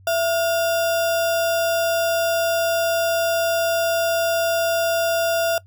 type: tone with sample-and-hold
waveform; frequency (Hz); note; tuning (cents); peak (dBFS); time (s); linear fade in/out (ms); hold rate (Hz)
sine; 668; E5; +23; -17; 0.07-5.58; 2; 2100
effects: noise-tail reverb RT60 0.1 s tail -22 dB re dry + added 95 Hz sine -46 dBFS peak until 5.66 s